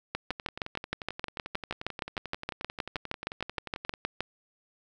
two click trains, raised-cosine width 0.3 ms, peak -21 / -14 dBFS, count 42 / 27, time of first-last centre 0.31-3.938 / 0.15-4.206 s, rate 11.3 / 6.41 Hz, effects none

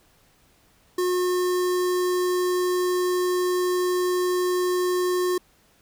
square tone with notch filter, 361.2 Hz, F#4, 42 cents flat, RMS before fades -23 dBFS, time 0.98-5.38 s, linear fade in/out 5 ms, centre 2600 Hz, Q 1.7, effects pink hiss -60 dBFS RMS until 5.81 s

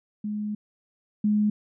sine tone pair in turn, 210 / 210 Hz, G#3 / G#3, +19 / +19 cents, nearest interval unison, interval 0 cents, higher neither, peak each -27 / -19 dBFS, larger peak second, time 0.24-0.55 / 1.24-1.5 s, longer first, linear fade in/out 5 ms, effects none

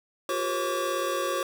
square tone cluster, 356 / 394.3 / 481 / 539 / 1146 Hz, F4 / G4 / B4 / C#5 / D6, +33 / +10 / -46 / -49 / -43 cents, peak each -34 / -37 / -39 / -31 / -32 dBFS, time 0.29-1.43 s, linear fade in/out 2 ms, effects none

